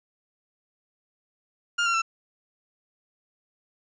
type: tone with pitch steps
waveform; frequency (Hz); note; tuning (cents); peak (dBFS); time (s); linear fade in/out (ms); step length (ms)
30% pulse; 1408 / 1373.5 / 1339.8; F6 / F6 / E6; +14 / -29 / +28; -19; 1.78-2.02; 10; 80
effects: resampled to 16000 Hz